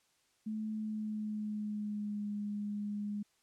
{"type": "tone with pitch glide", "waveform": "sine", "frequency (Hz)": [216.4, 206.5], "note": ["A3", "G#3"], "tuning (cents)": [-29, -10], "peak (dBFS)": -35, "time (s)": [0.46, 3.23], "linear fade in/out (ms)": 10, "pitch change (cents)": -81, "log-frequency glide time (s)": [0.71, 2.28], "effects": ["white hiss -73 dBFS RMS until 3.42 s", "low-pass 9000 Hz 12 dB/octave"]}